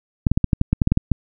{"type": "clicks", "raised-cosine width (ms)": 5, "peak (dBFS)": -3, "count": 12, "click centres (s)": [0.268, 0.316, 0.375, 0.443, 0.532, 0.614, 0.73, 0.818, 0.874, 0.92, 0.974, 1.117], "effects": []}